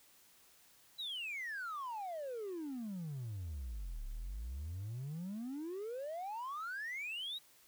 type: exponential two-way sweep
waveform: triangle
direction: down then up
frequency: 4007 to 33.58 to 3908 Hz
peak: -37 dBFS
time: 0.98-7.39 s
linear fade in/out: 20 ms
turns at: 4.06 s
effects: tanh soft clip ceiling -35 dBFS + white hiss -65 dBFS RMS until 7.67 s